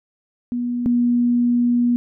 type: tone pair in turn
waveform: sine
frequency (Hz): 242.6 / 241.3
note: B3 / B3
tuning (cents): -31 / -40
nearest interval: unison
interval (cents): 9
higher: first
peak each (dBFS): -20 / -14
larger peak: second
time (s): 0.52-0.86 / 0.86-1.96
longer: second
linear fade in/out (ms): 0
effects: none